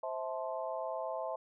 harmonic tone with a mistuned harmonic, 174.61 Hz, F3, in tune, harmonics 3 / 4 / 5 / 6, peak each -41 / -38 / -42 / -44 dBFS, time 0.03-1.36 s, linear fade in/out 5 ms, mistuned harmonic 4, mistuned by -120 cents, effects none

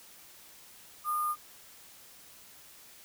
sine tone with sample-and-hold, 1216 Hz, D#6, 40 cents flat, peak -28 dBFS, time 1.04-1.36 s, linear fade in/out 50 ms, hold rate 11025 Hz, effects white hiss -54 dBFS RMS until 3.04 s

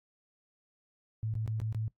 sine tone with dropouts, 110 Hz, A2, in tune, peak -31 dBFS, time 1.23-1.88 s, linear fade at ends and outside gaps 0 ms, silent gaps 1.339-1.353 / 1.462-1.477 / 1.601-1.616 / 1.726-1.747 s, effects noise-tail reverb RT60 0.1 s tail -19 dB re dry + AAC 48 kbps

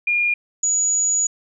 sine tone pair in turn, 2419 / 6842 Hz, D#7 / A8, -49 / -49 cents, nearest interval octave + tritone, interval 1800 cents, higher second, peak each -16 dBFS, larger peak neither, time 0.07-0.34 / 0.63-1.27 s, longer second, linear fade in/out 5 ms, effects none

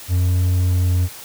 triangle tone, 89.9 Hz, F#2, 49 cents flat, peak -12 dBFS, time 0.08-1.09 s, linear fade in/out 50 ms, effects white hiss -37 dBFS RMS until 1.24 s

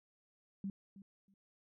sine tone with echo, 196 Hz, G3, in tune, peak -37 dBFS, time 0.64-0.7 s, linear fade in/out 2 ms, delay 320 ms, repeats 2, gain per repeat -15 dB, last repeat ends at 1.34 s, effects none

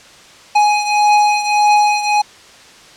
square beating tone pair, 834 / 835.7 Hz, G#5 / G#5, +7 / +11 cents, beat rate 1.7 Hz, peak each -12 / -17 dBFS, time 0.55-2.22 s, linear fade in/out 10 ms, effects white hiss -41 dBFS RMS until 2.96 s + low-pass 6000 Hz 12 dB/octave

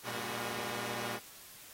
5% pulse tone cluster, 118.3 / 202.4 / 284.9 / 367.3 / 480 Hz, A#2 / G#3 / C#4 / F#4 / B4, +26 / -44 / +48 / -13 / -49 cents, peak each -31 / -31 / -37 / -33 / -38 dBFS, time 0.03-1.2 s, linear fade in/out 50 ms, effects white hiss -53 dBFS RMS until 1.73 s + AAC 48 kbps

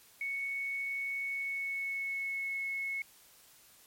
sine tone with pitch glide, 2217 to 2190 Hz, C#7 to C#7, 0 to -22 cents, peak -33 dBFS, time 0.21-3.02 s, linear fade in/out 2 ms, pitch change -22 cents, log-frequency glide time 1.25-2.59 s, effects white hiss -60 dBFS RMS until 3.86 s + MP3 64 kbps

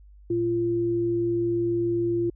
sine tone pair together, 116.4 / 344 Hz, A#2 / F4, -2 / -26 cents, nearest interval octave + perfect fifth, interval 1876 cents, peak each -32 / -22 dBFS, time 0.3-2.3 s, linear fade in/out 5 ms, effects added 50 Hz sine -47 dBFS peak until 2.35 s

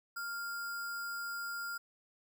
sine tone with sample-and-hold, 1396.9 Hz, F6, in tune, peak -37 dBFS, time 0.16-1.78 s, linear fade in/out 10 ms, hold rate 6300 Hz, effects none

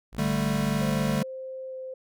sawtooth tone, 53.8 Hz, A1, 38 cents flat, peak -35 dBFS, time 0.12-1.19 s, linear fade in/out 20 ms
square chord, D suspended fourth, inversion none, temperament equal, 146.83 / 196 / 220 Hz, D3 / G3 / A3, 0 / 0 / 0 cents, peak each -29 dBFS, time 0.18-1.23 s, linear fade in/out 5 ms
sine tone with pitch glide, 523.3 to 520 Hz, C5 to C5, 0 to -11 cents, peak -34 dBFS, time 0.81-1.94 s, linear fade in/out 5 ms, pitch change -11 cents, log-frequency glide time 1.69-1.74 s
effects none

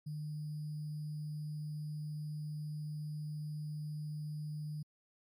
sine tone with sample-and-hold, 151.2 Hz, D#3, 49 cents flat, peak -38 dBFS, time 0.06-4.83 s, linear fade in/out 10 ms, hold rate 4900 Hz, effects MP3 64 kbps

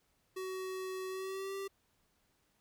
square tone with pitch glide, 375.4 to 391.3 Hz, F#4 to G4, +25 to -3 cents, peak -39 dBFS, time 0.36-1.68 s, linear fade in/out 10 ms, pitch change +72 cents, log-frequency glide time 1.08-1.56 s, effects pink hiss -75 dBFS RMS until 2.6 s

